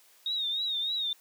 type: tone with vibrato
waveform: sine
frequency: 3729 Hz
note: A#7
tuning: in tune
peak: -28 dBFS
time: 0.26-1.13 s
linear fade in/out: 2 ms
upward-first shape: triangle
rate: 3.3 Hz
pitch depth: 100 cents each way
effects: white hiss -60 dBFS RMS until 1.2 s + high-pass 400 Hz 12 dB/octave